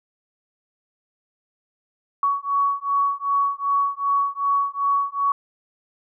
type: beating tone pair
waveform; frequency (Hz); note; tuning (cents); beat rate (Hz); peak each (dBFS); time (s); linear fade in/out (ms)
sine; 1121 / 1123.6; C#6 / C#6; +19 / +23; 2.6; -22; 2.23-5.32; 2
effects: none